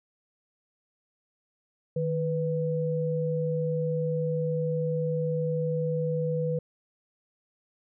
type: tone pair together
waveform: sine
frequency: 155.56 / 494.4 Hz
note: D#3 / B4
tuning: 0 / +2 cents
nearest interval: octave + minor sixth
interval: 2002 cents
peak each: -28 dBFS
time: 1.96-6.59 s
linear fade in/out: 5 ms
effects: none